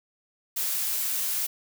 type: noise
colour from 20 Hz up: blue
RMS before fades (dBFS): -28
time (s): 0.56-1.47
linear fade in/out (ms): 10
effects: none